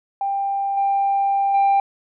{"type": "tone with level steps", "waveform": "sine", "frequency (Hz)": 792, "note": "G5", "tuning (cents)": 18, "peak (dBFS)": [-19, -15, -11], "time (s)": [0.21, 1.8], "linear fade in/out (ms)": 2, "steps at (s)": [0.77, 1.54], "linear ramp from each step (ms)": 5, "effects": ["tanh soft clip ceiling -12 dBFS"]}